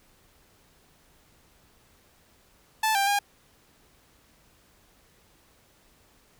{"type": "tone with pitch steps", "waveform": "sawtooth", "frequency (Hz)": [875, 792, 811], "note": ["A5", "G5", "G#5"], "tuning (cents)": [-10, 18, -41], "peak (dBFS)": -18, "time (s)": [2.83, 3.19], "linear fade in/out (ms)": 5, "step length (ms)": 120, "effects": ["pink hiss -61 dBFS RMS until 6.39 s"]}